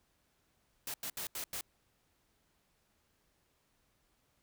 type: noise bursts at uneven times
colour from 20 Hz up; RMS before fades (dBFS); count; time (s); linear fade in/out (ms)
white; -40; 5; 0.87-0.94 / 1.03-1.1 / 1.17-1.27 / 1.35-1.44 / 1.53-1.61; 2
effects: pink hiss -75 dBFS RMS until 4.42 s